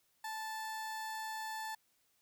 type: tone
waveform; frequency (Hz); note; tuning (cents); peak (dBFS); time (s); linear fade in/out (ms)
30% pulse; 878; A5; -4; -37; 0.24-1.75; 5
effects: white hiss -75 dBFS RMS until 2.21 s